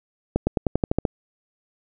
accelerating click train, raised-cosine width 2 ms, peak -6 dBFS, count 9, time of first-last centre 0.36-1.052 s, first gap 110 ms, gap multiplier 0.93, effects none

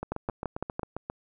two click trains, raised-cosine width 1 ms, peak -16 / -19 dBFS, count 5 / 9, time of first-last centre 0.12-0.795 / 0.03-1.1 s, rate 5.93 / 7.48 Hz, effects none

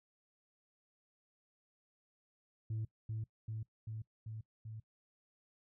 sine tone with echo, 110 Hz, A2, in tune, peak -34 dBFS, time 2.7-2.85 s, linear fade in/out 5 ms, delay 390 ms, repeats 5, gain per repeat -2 dB, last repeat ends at 4.8 s, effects noise-tail reverb RT60 0.1 s tail -21 dB re dry + tanh soft clip ceiling -34 dBFS

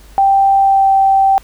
sine tone with pitch glide, 784 to 777.7 Hz, G5 to G5, 0 to -14 cents, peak -7 dBFS, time 0.18-1.38 s, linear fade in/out 0 ms, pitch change -14 cents, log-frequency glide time 0.58-0.92 s, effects added 50 Hz sine -38 dBFS peak until 1.43 s + pink hiss -45 dBFS RMS until 1.43 s

